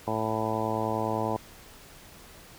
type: harmonic tone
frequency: 110 Hz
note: A2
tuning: in tune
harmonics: 1 / 2 / 3 / 4 / 5 / 6 / 7 / 8 / 9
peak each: -35 / -35 / -35 / -35 / -35 / -35 / -35 / -35 / -35 dBFS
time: 0.07-1.37 s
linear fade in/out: 5 ms
effects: pink hiss -50 dBFS RMS until 2.58 s